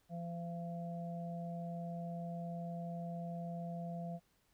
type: harmonic tone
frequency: 170.7 Hz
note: F3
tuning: 39 cents flat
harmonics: 1 / 3 / 4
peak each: -41 / -53 / -46 dBFS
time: 0.09-4.2 s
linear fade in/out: 50 ms
effects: pink hiss -75 dBFS RMS until 4.53 s